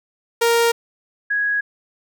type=tone pair in turn; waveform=sawtooth / sine; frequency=466.3 / 1661.7 Hz; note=A#4 / G#6; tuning=+1 / +1 cents; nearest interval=octave + minor seventh; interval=2200 cents; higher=second; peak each=-10 / -17 dBFS; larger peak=first; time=0.41-0.72 / 1.3-1.61 s; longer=neither; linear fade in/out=10 ms; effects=none